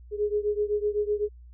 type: beating tone pair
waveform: sine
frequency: 413.9 / 421.8 Hz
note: G#4 / G#4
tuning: -6 / +27 cents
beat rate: 7.9 Hz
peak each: -26 / -28 dBFS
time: 0.11-1.29 s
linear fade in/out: 50 ms
effects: added 60 Hz sine -45 dBFS peak until 1.53 s